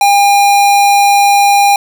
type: tone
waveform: square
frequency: 806 Hz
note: G5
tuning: 48 cents sharp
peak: -6 dBFS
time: 0.01-1.76 s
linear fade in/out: 2 ms
effects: none